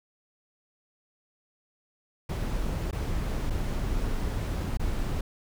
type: noise with dropouts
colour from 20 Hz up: brown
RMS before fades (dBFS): -29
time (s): 2.29-5.21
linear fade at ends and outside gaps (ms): 5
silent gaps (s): 2.911-2.927 / 3.5-3.504 / 4.772-4.795
effects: none